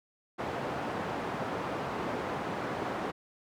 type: band-pass noise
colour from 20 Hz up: white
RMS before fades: -35 dBFS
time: 0.38-3.12 s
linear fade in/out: 20 ms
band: 110 to 940 Hz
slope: 12 dB/octave
effects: none